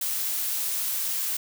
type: noise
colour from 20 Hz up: blue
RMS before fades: -28 dBFS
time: 0.01-1.37 s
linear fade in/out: 5 ms
effects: none